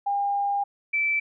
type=tone pair in turn; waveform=sine; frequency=805 / 2323 Hz; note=G5 / D7; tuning=+46 / -20 cents; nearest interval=octave + tritone; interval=1834 cents; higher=second; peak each=-22 / -21 dBFS; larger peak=second; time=0.06-0.64 / 0.93-1.2 s; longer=first; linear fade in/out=10 ms; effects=none